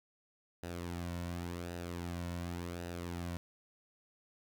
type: tone with flanger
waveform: sawtooth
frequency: 86.8 Hz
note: F2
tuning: 10 cents flat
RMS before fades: -41 dBFS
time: 0.63-3.37 s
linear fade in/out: 0 ms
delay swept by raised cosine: 0.9 to 2.5 ms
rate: 0.9 Hz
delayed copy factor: -0.55
effects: none